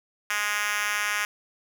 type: tone with high-pass filter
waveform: 5% pulse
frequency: 207.7 Hz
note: G#3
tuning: in tune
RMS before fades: -27 dBFS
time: 0.3-1.25 s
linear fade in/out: 2 ms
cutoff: 1500 Hz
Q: 1.3
effects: 8-bit